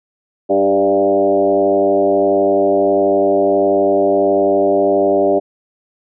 sine tone with frequency modulation, 493.2 Hz, B4, 2 cents flat, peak -10 dBFS, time 0.49-5.4 s, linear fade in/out 20 ms, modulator 98.5 Hz, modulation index 2, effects none

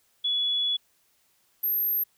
sine tone pair in turn, 3400 / 12837 Hz, G#7 / G9, +40 / +40 cents, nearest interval octave + major seventh, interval 2300 cents, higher second, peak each -23 dBFS, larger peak neither, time 0.24-0.77 / 1.63-2.04 s, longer first, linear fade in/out 10 ms, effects white hiss -67 dBFS RMS until 2.17 s

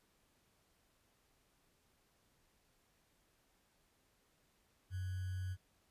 sine tone with sample-and-hold, 92.5 Hz, F#2, in tune, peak -38 dBFS, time 4.9-5.57 s, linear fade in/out 50 ms, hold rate 1575 Hz, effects pink hiss -75 dBFS RMS until 5.9 s + resampled to 32000 Hz

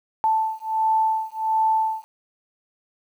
sine beating tone pair, 880 / 881.4 Hz, A5 / A5, 0 / +3 cents, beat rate 1.4 Hz, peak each -22 dBFS, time 0.24-2.04 s, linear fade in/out 0 ms, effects 9-bit

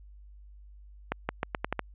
accelerating click train, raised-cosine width 0.5 ms, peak -13 dBFS, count 7, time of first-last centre 1.12-1.793 s, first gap 170 ms, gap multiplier 0.83, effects added 50 Hz sine -48 dBFS peak until 1.94 s + resampled to 8000 Hz

